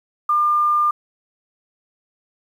sine tone, 1200 Hz, D6, 37 cents sharp, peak -14 dBFS, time 0.29-0.91 s, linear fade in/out 5 ms, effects 8-bit

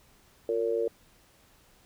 sine tone with amplitude modulation, 460 Hz, A#4, 23 cents flat, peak -21 dBFS, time 0.49-0.88 s, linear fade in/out 2 ms, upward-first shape sine, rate 108 Hz, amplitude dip 95%, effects pink hiss -61 dBFS RMS until 1.85 s

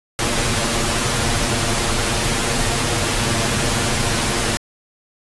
pink noise with comb filter, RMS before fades -19 dBFS, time 0.19-4.57 s, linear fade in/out 0 ms, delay 8.6 ms, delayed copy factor +0.75, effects resampled to 24000 Hz

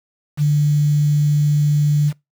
sine tone with quantisation, 147.6 Hz, D3, 9 cents sharp, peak -12 dBFS, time 0.37-2.13 s, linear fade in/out 50 ms, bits 6, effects noise-tail reverb RT60 0.2 s tail -23 dB re dry

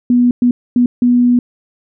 sine tone bursts at uneven times, 244.2 Hz, B3, 19 cents flat, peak -7 dBFS, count 4, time 0.1-0.31 / 0.42-0.51 / 0.76-0.86 / 1.02-1.39 s, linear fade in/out 2 ms, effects none

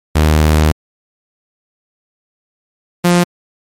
sawtooth tone pair in turn, 77.2 / 175.52 Hz, D#2 / F3, -13 / +9 cents, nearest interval octave + major second, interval 1422 cents, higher second, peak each -4 dBFS, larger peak neither, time 0.15-0.72 / 3.04-3.24 s, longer first, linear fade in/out 10 ms, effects MP3 64 kbps

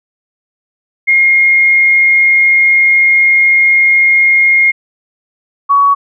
sine tone pair in turn, 2138 / 1124.7 Hz, C7 / C#6, +37 / +25 cents, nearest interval major seventh, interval 1112 cents, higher first, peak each -5 dBFS, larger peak neither, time 1.07-4.72 / 5.69-5.95 s, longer first, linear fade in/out 20 ms, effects none

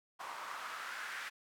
white noise with band-pass filter sweep, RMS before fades -44 dBFS, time 0.19-1.3 s, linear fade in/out 20 ms, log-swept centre 1000 to 1700 Hz, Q 2.8, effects none

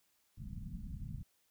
pink low-pass noise, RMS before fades -44 dBFS, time 0.37-1.23 s, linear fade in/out 10 ms, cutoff 220 Hz, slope 48 dB/octave, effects white hiss -75 dBFS RMS until 1.5 s

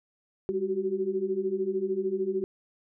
sine tone cluster, 200.1 / 371.8 / 385.1 Hz, G3 / F#4 / G4, +36 / +8 / -31 cents, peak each -36 / -30 / -29 dBFS, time 0.49-2.44 s, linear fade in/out 0 ms, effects none

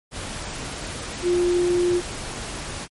sine tone in noise, 353.1 Hz, F4, 19 cents sharp, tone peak -17 dBFS, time 1.22-2.02 s, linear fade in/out 50 ms, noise pink, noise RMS -32 dBFS, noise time 0.11-2.88 s, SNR +12 dB, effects MP3 48 kbps

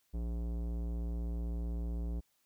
sine tone with tanh clipping, 57.9 Hz, A#1, 11 cents flat, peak -36 dBFS, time 0.13-2.21 s, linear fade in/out 20 ms, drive 17 dB, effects white hiss -75 dBFS RMS until 2.45 s

